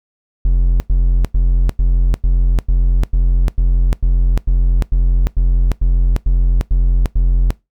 triangle tone bursts, 43.65 Hz, F1, in tune, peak -7 dBFS, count 16, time 0.45-7.505 s, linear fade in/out 0 ms, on 350 ms, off 97 ms, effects noise-tail reverb RT60 0.2 s tail -21 dB re dry

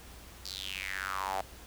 sawtooth tone with high-pass filter sweep, 95.9 Hz, G2, 37 cents flat, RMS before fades -37 dBFS, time 0.45-1.41 s, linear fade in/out 0 ms, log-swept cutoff 4800 to 700 Hz, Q 5.5, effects added 60 Hz sine -52 dBFS peak until 1.66 s + pink hiss -52 dBFS RMS until 1.66 s

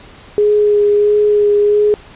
sine tone with vibrato, 415.3 Hz, G#4, in tune, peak -8 dBFS, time 0.38-1.94 s, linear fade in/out 0 ms, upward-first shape sine, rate 1.5 Hz, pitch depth 14 cents each way, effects pink hiss -39 dBFS RMS until 2.15 s + resampled to 8000 Hz

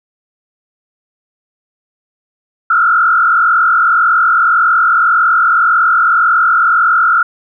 sine tone with frequency modulation, 1368 Hz, F6, 36 cents flat, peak -7 dBFS, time 2.7-7.23 s, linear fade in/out 5 ms, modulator 41.8 Hz, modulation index 1.7, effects none

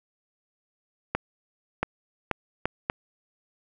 accelerating click train, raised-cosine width 0.5 ms, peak -9 dBFS, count 5, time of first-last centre 1.15-2.899 s, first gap 680 ms, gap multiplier 0.71, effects none

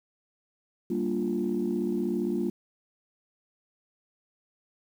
sine chord, G minor seventh, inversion none, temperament equal, 196 / 233.1 / 293.7 / 349.2 Hz, G3 / Bb3 / D4 / F4, 0 / 0 / 0 / 0 cents, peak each -31 / -30 / -34 / -29 dBFS, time 0.9-2.5 s, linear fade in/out 5 ms, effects tanh soft clip ceiling -18 dBFS + 9-bit

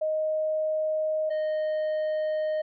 sine / triangle tone pair in turn, 623 / 618.7 Hz, D#5 / D#5, +2 / -10 cents, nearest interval unison, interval 12 cents, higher first, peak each -24 / -23 dBFS, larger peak second, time 0.01-1.3 / 1.3-2.62 s, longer second, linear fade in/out 10 ms, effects resampled to 11025 Hz

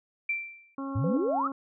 sine tone with exponential decay, 2349 Hz, D7, in tune, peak -24 dBFS, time 0.29-0.75 s, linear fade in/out 5 ms, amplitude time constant 100 ms
harmonic tone, 272.9 Hz, C#4, 27 cents flat, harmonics 1 / 2 / 3 / 4 / 5, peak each -33 / -43 / -47 / -40 / -47 dBFS, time 0.78-1.52 s, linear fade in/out 2 ms
sine exponential sweep, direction up, 95 to 1396.9 Hz, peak -25 dBFS, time 0.95-1.48 s, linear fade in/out 10 ms
sine tone, 508 Hz, B4, 49 cents sharp, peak -29 dBFS, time 1.04-1.17 s, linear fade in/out 2 ms
effects none

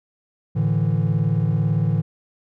triangle chord, A suspended fourth, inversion none, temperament equal, 110 / 146.83 / 164.81 Hz, A2 / D3 / E3, 0 / 0 / 0 cents, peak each -19 dBFS, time 0.55-2.02 s, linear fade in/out 20 ms, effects tanh soft clip ceiling -9 dBFS

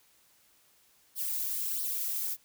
violet noise with flanger, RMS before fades -33 dBFS, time 1.15-2.37 s, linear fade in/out 50 ms, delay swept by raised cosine 0.2 to 2.6 ms, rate 1.5 Hz, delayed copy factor +0.7, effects white hiss -65 dBFS RMS until 2.44 s

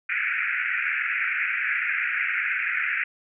white band-pass noise, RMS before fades -26 dBFS, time 0.09-3.04 s, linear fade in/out 5 ms, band 1400 to 2500 Hz, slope 96 dB/octave, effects none

